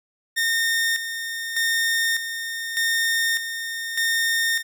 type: tone with tremolo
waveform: sawtooth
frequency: 1829 Hz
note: A#6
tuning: 33 cents flat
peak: -16 dBFS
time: 0.36-4.63 s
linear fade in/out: 20 ms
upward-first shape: square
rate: 0.83 Hz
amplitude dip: 60%
effects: none